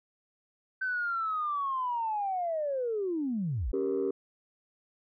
sine linear sweep, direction down, 1541 to 34.65 Hz, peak -28 dBFS, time 0.81-3.72 s, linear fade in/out 10 ms
sine chord, G diminished, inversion second, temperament equal with one note detuned, 277.2 / 392 / 469.7 Hz, Db4 / G4 / Bb4, 0 / 0 / +13 cents, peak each -33 / -28 / -32 dBFS, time 3.73-4.11 s, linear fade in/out 5 ms
effects tanh soft clip ceiling -22 dBFS

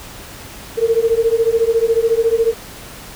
sine beating tone pair, 449.5 / 463.5 Hz, A4 / A#4, +37 / -10 cents, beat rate 14 Hz, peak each -15 dBFS, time 0.77-2.54 s, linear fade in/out 20 ms, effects pink hiss -35 dBFS RMS until 3.15 s

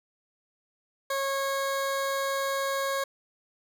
20% pulse tone, 547 Hz, C#5, 23 cents flat, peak -22 dBFS, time 1.1-3.04 s, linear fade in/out 5 ms, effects none

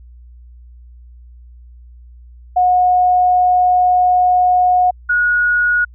sine tone pair in turn, 726 / 1452 Hz, F#5 / F#6, -33 / -33 cents, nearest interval octave, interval 1200 cents, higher second, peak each -9 / -11 dBFS, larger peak first, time 2.56-4.91 / 5.09-5.85 s, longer first, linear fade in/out 10 ms, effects added 60 Hz sine -37 dBFS peak until 5.94 s

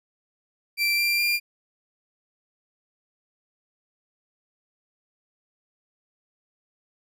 30% pulse tone with pitch steps, 2349 / 2371 / 2393 Hz, D7 / D7 / D7, 0 / +16 / +32 cents, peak -18 dBFS, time 0.77-1.4 s, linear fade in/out 50 ms, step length 210 ms, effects none

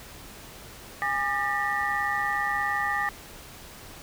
sine tone cluster, 818 / 1200 / 1793 / 1930 Hz, G#5 / D6 / A6 / B6, -26 / +37 / +32 / -40 cents, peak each -30 dBFS, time 1.02-3.09 s, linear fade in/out 0 ms, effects pink hiss -45 dBFS RMS until 4.02 s

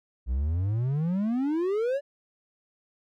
triangle exponential sweep, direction up, 58.2 to 584 Hz, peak -22 dBFS, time 0.26-2.01 s, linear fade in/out 50 ms, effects none

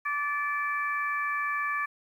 harmonic tone, 581 Hz, D5, 19 cents flat, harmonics 2 / 3 / 4, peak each -30 / -31 / -35 dBFS, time 0.05-1.86 s, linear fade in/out 10 ms, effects 10-bit

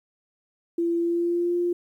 sine tone with pitch glide, 339.3 to 349.8 Hz, F4 to F4, -50 to +3 cents, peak -21 dBFS, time 0.78-1.73 s, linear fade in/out 5 ms, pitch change +53 cents, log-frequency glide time 0.99-1.56 s, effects 10-bit

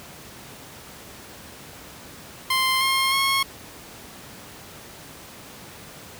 15% pulse tone with pitch steps, 1046.5 / 1067.3 / 1088.4 Hz, C6 / C6 / C#6, 0 / +34 / -32 cents, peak -13 dBFS, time 2.5-3.43 s, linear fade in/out 5 ms, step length 310 ms, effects pink hiss -42 dBFS RMS until 6.19 s + high-pass 80 Hz 12 dB/octave

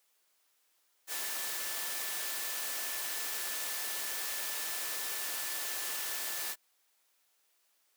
sine tone in noise, 1752 Hz, A6, 8 cents flat, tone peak -47 dBFS, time 1.07-6.56 s, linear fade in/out 50 ms, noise white, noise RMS -37 dBFS, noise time 1.07-6.56 s, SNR -13 dB, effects white hiss -73 dBFS RMS until 7.96 s + high-pass 400 Hz 12 dB/octave

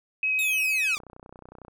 sine tone with vibrato, 2541 Hz, D#7, 36 cents sharp, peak -22 dBFS, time 0.23-0.95 s, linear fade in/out 2 ms, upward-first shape sine, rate 6.5 Hz, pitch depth 9 cents each way
10% pulse linear sweep, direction down, 3800 to 1126 Hz, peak -24 dBFS, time 0.39-0.98 s, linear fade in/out 0 ms
click train, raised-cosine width 1 ms, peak -31 dBFS, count 23, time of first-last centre 0.97-1.682 s, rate 30.9 Hz
effects none

